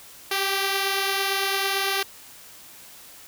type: beating tone pair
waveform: 5% pulse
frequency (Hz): 390 / 398.9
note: G4 / G4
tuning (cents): -9 / +30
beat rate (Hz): 8.9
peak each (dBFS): -12 / -19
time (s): 0.31-2.03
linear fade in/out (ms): 5
effects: white hiss -46 dBFS RMS until 3.27 s